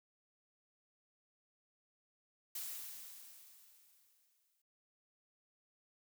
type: noise with exponential decay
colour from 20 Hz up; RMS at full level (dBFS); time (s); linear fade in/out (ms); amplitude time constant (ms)
blue; -42; 2.55-4.62; 5; 450
effects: noise-tail reverb RT60 0.3 s tail -23 dB re dry